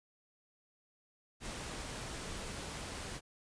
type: noise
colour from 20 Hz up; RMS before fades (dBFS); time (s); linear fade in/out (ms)
pink; -43; 1.4-3.21; 50
effects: resampled to 22050 Hz